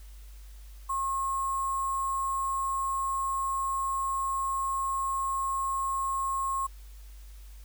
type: tone with sample-and-hold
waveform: sine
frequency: 1080 Hz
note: C#6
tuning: 45 cents flat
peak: -27 dBFS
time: 0.89-6.67 s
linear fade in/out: 10 ms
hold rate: 8820 Hz
effects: added 50 Hz sine -44 dBFS peak until 7.64 s + white hiss -59 dBFS RMS until 7.64 s